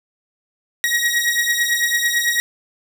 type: beating tone pair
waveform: sawtooth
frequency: 1894 / 1903 Hz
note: A#6 / A#6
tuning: +27 / +35 cents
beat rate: 9 Hz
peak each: -15 / -17 dBFS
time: 0.84-2.4 s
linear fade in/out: 0 ms
effects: none